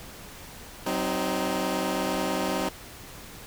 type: chord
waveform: 15% pulse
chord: C diminished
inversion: second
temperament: equal with one note detuned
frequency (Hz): 188.45 / 261.6 / 311.1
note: Gb3 / C4 / Eb4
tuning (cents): +32 / 0 / 0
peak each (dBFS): -24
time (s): 0.86-2.69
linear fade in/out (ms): 5
effects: pink hiss -44 dBFS RMS until 3.46 s